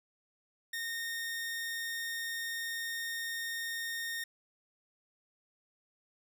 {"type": "tone", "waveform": "sawtooth", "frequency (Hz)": 1841, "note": "A#6", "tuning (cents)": -22, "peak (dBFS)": -32, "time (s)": [0.73, 4.24], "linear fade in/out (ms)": 5, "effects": []}